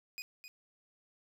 25% pulse tone with echo, 2486 Hz, D#7, 2 cents flat, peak -36 dBFS, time 0.18-0.22 s, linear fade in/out 0 ms, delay 260 ms, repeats 1, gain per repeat -8 dB, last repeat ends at 0.48 s, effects none

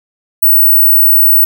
sine tone, 15870 Hz, B9, 7 cents sharp, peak -4 dBFS, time 0.42-1.45 s, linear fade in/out 10 ms, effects none

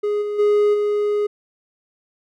triangle tone with level steps, 415.3 Hz, G#4, in tune, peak -16 / -20 / -11 / -15 dBFS, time 0.03-1.27 s, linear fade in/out 10 ms, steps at 0.21 / 0.38 / 0.73 s, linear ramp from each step 20 ms, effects none

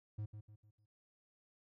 triangle tone with echo, 106 Hz, G#2, 36 cents sharp, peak -37 dBFS, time 0.18-0.26 s, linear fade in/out 10 ms, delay 150 ms, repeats 4, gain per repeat -8 dB, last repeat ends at 0.86 s, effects none

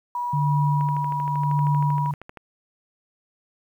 sine tone, 970 Hz, B5, 31 cents flat, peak -24 dBFS, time 0.15-2.11 s, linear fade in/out 2 ms
sine tone with tremolo, 146.83 Hz, D3, in tune, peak -18 dBFS, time 0.33-2.14 s, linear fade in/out 5 ms, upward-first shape sine, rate 0.9 Hz, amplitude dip 65%
click train, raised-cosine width 0.5 ms, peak -24 dBFS, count 21, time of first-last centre 0.81-2.373 s, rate 12.8 Hz
effects 9-bit

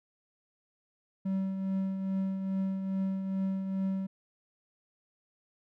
triangle tone with tremolo, 191.8 Hz, G3, 37 cents flat, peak -25 dBFS, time 1.25-4.07 s, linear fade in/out 10 ms, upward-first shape triangle, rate 2.4 Hz, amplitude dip 50%, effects none

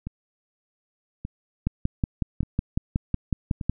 two click trains, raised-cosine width 5 ms, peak -10 / -19 dBFS, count 12 / 4, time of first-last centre 1.67-3.696 / 0.07-3.612 s, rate 5.43 / 0.847 Hz, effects none

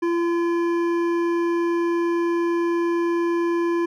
triangle tone with hard clipping, 341.1 Hz, F4, 41 cents flat, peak -21 dBFS, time 0.02-3.86 s, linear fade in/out 10 ms, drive 15 dB, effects none

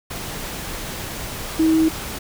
sine tone in noise, 320 Hz, D#4, 49 cents sharp, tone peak -13 dBFS, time 1.59-1.89 s, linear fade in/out 10 ms, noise pink, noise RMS -30 dBFS, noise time 0.1-2.19 s, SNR +14 dB, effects none

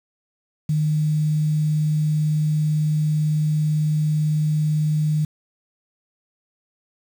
sine tone with quantisation, 153 Hz, D#3, 29 cents flat, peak -17 dBFS, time 0.69-5.25 s, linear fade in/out 5 ms, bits 7, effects none

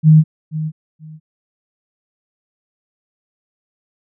sine tone with echo, 156 Hz, D#3, 5 cents sharp, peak -4 dBFS, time 0.03-0.24 s, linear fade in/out 50 ms, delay 480 ms, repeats 2, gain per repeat -14 dB, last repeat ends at 1.2 s, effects none

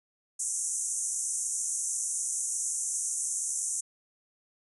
white band-pass noise, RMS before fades -32 dBFS, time 0.39-3.81 s, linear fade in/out 10 ms, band 6000 to 10000 Hz, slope 96 dB/octave, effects none

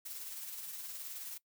blue noise with tremolo, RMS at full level -43 dBFS, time 0.05-1.38 s, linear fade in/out 10 ms, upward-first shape sine, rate 19 Hz, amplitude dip 35%, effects noise-tail reverb RT60 0.1 s tail -20 dB re dry

